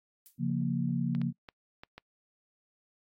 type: noise with exponential decay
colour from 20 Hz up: violet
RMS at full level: -48 dBFS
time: 0.26-0.41 s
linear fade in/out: 0 ms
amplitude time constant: 31 ms
type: chord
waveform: sine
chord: Bb minor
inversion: first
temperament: equal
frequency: 138.59 / 174.61 / 233.1 Hz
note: Db3 / F3 / Bb3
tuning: 0 / 0 / 0 cents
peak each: -32 dBFS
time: 0.38-1.33 s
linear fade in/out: 50 ms
type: clicks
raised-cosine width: 0.3 ms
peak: -29 dBFS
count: 5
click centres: 1.15 / 1.216 / 1.488 / 1.835 / 1.98 s
effects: noise-tail reverb RT60 0.1 s tail -25 dB re dry + AAC 48 kbps